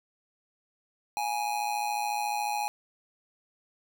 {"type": "tone with amplitude modulation", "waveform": "square", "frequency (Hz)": 830.6, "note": "G#5", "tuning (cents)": 0, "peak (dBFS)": -26, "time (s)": [1.17, 2.68], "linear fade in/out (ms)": 0, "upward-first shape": "sine", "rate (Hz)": 114, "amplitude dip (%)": 65, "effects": []}